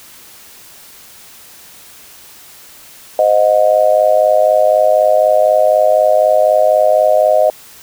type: tone with amplitude modulation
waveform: sine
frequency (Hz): 622.3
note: D#5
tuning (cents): 0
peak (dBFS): -3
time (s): 3.19-7.5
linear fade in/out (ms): 2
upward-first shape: sine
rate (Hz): 104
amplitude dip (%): 100
effects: white hiss -39 dBFS RMS until 7.82 s